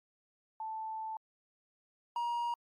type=tone pair in turn; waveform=sine / triangle; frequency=880 / 948.4 Hz; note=A5 / A#5; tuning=0 / +30 cents; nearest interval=minor second; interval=130 cents; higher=second; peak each=-37 / -30 dBFS; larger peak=second; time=0.6-1.17 / 2.16-2.54 s; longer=first; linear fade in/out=2 ms; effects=Opus 48 kbps